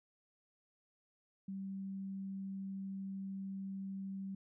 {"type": "tone", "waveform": "sine", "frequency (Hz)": 193.8, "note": "G3", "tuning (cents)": -20, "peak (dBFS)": -40, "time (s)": [1.48, 4.35], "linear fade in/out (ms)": 5, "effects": []}